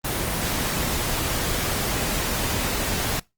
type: noise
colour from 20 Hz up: pink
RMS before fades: -25 dBFS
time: 0.04-3.2 s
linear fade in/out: 10 ms
effects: noise-tail reverb RT60 0.2 s tail -22 dB re dry + Opus 24 kbps